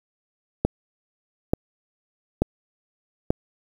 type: click train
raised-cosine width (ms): 2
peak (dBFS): -5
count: 4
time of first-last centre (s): 0.65-3.305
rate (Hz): 1.13
effects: 7-bit